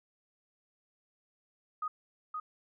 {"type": "tone with echo", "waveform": "sine", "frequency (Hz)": 1246, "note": "D#6", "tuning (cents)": 2, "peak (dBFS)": -32, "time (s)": [1.82, 1.88], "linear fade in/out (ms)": 5, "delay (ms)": 520, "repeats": 1, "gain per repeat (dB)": -3, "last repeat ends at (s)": 2.4, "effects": []}